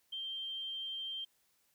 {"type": "tone", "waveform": "sine", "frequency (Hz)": 3154, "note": "G7", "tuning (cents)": 10, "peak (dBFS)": -38, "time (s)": [0.12, 1.25], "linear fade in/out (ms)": 10, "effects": ["white hiss -74 dBFS RMS until 1.74 s"]}